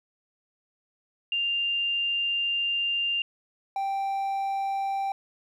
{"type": "tone pair in turn", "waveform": ["sine", "triangle"], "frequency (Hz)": [2794, 784], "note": ["F7", "G5"], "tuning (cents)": [0, 0], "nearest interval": "octave + minor seventh", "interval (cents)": 2200, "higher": "first", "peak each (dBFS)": -24, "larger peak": "neither", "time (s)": [[1.32, 3.22], [3.76, 5.12]], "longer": "first", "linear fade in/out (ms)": 2, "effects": ["11-bit"]}